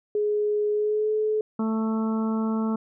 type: tone with pitch glide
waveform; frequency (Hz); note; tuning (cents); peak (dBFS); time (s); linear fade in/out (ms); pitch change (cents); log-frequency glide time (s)
sine; 418.6 to 429.9; G#4 to A4; +14 to -40; -21; 0.15-1.41; 2; +46; 0.72-1.11
type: harmonic tone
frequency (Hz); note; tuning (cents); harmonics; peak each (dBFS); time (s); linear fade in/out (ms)
221; A3; +8; 1 / 2 / 3 / 4 / 5 / 6; -23 / -33 / -40 / -38 / -39 / -39; 1.59-2.76; 5
effects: none